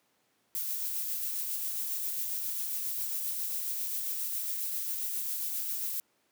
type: noise with tremolo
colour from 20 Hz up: violet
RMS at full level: -33 dBFS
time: 0.55-6 s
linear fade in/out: 0 ms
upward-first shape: sine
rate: 7.4 Hz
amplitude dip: 25%
effects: pink hiss -72 dBFS RMS until 6.31 s + high-pass 200 Hz 12 dB/octave